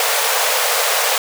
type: high-pass noise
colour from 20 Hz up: pink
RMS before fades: -17 dBFS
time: 0-1.18 s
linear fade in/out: 2 ms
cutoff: 450 Hz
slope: 96 dB/octave
effects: none